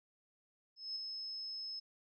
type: tone with ADSR envelope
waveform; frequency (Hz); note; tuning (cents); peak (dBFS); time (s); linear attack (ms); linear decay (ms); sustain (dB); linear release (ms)
sine; 5190; E8; -28; -37; 0.76-1.8; 200; 5; -4; 12
effects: none